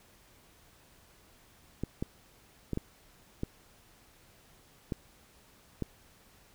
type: clicks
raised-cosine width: 3 ms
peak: -19 dBFS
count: 7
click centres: 1.836 / 2.025 / 2.733 / 2.774 / 3.434 / 4.922 / 5.823 s
effects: pink hiss -61 dBFS RMS until 6.54 s